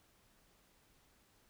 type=silence; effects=pink hiss -70 dBFS RMS until 1.49 s